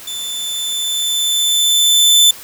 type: tone with level ramp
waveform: sawtooth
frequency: 3525 Hz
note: A7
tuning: 2 cents sharp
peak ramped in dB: -20 to -3 dBFS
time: 0.07-2.31 s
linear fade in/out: 5 ms
effects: white hiss -35 dBFS RMS until 2.43 s